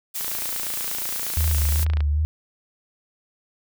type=noise; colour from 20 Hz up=blue; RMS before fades=-28 dBFS; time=0.14-1.85 s; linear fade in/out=20 ms
type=click train; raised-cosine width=0.3 ms; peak=-17 dBFS; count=52; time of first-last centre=0.21-2.006 s; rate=28.4 Hz
type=tone with vibrato; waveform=sine; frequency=75.7 Hz; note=D#2; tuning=47 cents flat; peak=-18 dBFS; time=1.37-2.25 s; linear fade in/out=0 ms; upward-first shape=sine; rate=2.5 Hz; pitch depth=64 cents each way
effects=none